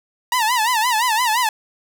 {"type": "tone with vibrato", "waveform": "sawtooth", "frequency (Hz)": 932.3, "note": "A#5", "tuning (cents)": 0, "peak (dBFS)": -12, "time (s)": [0.32, 1.49], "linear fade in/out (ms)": 2, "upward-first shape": "sine", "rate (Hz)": 5.8, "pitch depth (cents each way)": 150, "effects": []}